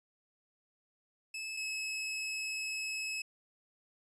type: tone pair in turn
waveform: sawtooth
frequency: 2604 / 2582 Hz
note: E7 / E7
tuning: -22 / -37 cents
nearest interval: unison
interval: 15 cents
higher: first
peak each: -35 / -32 dBFS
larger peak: second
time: 1.34-1.57 / 1.57-3.22 s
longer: second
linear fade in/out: 5 ms
effects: resampled to 22050 Hz